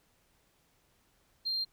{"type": "tone", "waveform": "sine", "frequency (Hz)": 4186, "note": "C8", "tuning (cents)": 0, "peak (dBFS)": -29, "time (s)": [1.45, 1.65], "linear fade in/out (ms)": 20, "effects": ["tanh soft clip ceiling -26 dBFS", "pink hiss -70 dBFS RMS until 1.72 s"]}